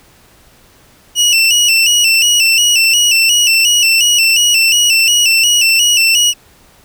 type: tone with vibrato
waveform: 25% pulse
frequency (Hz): 2794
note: F7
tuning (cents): 0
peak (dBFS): -4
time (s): 1.15-6.34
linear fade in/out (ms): 50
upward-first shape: square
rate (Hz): 2.8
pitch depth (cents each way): 69
effects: pink hiss -46 dBFS RMS until 6.84 s